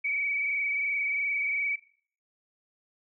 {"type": "tone with frequency modulation", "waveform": "sine", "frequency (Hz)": 2274, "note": "C#7", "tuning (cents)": 44, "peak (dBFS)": -26, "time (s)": [0.04, 1.76], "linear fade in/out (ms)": 10, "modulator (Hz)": 22.9, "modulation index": 2.4, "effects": ["noise-tail reverb RT60 0.5 s tail -20 dB re dry"]}